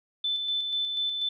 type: tone with tremolo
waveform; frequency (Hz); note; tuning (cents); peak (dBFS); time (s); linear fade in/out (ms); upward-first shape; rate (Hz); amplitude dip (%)
sine; 3520; A7; 0; -25; 0.24-1.29; 5; square; 4.1; 35
effects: none